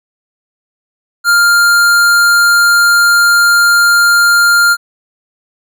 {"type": "tone with hard clipping", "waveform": "sine", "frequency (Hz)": 1400, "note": "F6", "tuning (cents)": 4, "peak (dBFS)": -7, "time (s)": [1.24, 4.77], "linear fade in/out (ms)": 50, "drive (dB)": 18, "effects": []}